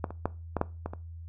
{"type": "clicks", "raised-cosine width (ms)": 1, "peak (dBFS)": [-15, -25, -13, -14, -11, -19, -24], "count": 7, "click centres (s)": [0.042, 0.106, 0.256, 0.567, 0.614, 0.86, 0.935], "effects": ["noise-tail reverb RT60 0.3 s tail -19 dB re dry", "added 83 Hz sine -40 dBFS peak until 1.28 s"]}